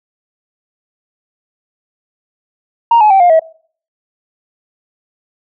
sine tone with pitch steps, 932 / 849.7 / 774.7 / 706.3 / 644 Hz, A#5 / G#5 / G5 / F5 / E5, -1 / +39 / -21 / +19 / -41 cents, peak -3 dBFS, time 2.91-3.395 s, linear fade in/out 5 ms, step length 97 ms, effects noise-tail reverb RT60 0.5 s tail -23 dB re dry + tanh soft clip ceiling -2 dBFS

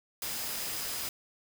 sine tone in noise, 4978 Hz, D#8, in tune, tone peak -45 dBFS, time 0.22-1.09 s, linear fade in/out 2 ms, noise white, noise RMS -36 dBFS, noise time 0.22-1.09 s, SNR -12 dB, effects none

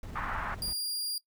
brown noise with tremolo, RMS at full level -39 dBFS, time 0.03-0.73 s, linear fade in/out 2 ms, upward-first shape sine, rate 20 Hz, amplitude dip 30%
white band-pass noise, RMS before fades -36 dBFS, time 0.15-0.55 s, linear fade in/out 10 ms, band 840 to 1500 Hz, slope 24 dB/octave
sawtooth tone, 4809 Hz, D8, 40 cents sharp, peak -28 dBFS, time 0.62-1.18 s, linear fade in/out 2 ms
effects noise-tail reverb RT60 0.1 s tail -21 dB re dry

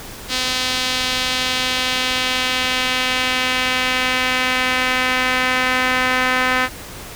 sawtooth tone with band-pass filter sweep, 255.3 Hz, C4, 42 cents flat, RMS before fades -19 dBFS, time 0.28-6.69 s, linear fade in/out 50 ms, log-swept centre 4100 to 1800 Hz, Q 1.5, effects pink hiss -34 dBFS RMS until 7.15 s

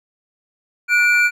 triangle tone pair together, 1456 / 2349 Hz, F#6 / D7, -28 / 0 cents, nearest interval minor sixth, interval 828 cents, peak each -13 dBFS, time 0.88-1.31 s, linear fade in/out 50 ms, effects none

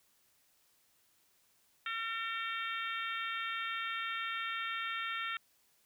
harmonic tone, 454 Hz, A#4, 46 cents flat, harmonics 3 / 4 / 5 / 6 / 7 / 8, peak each -39 / -41 / -43 / -45 / -46 / -47 dBFS, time 1.86-5.37 s, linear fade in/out 2 ms, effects white hiss -71 dBFS RMS until 5.85 s

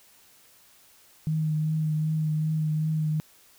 sine tone with vibrato, 155.56 Hz, D#3, in tune, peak -23 dBFS, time 1.27-3.2 s, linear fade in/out 0 ms, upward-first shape triangle, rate 2.6 Hz, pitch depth 23 cents each way, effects white hiss -57 dBFS RMS until 3.58 s

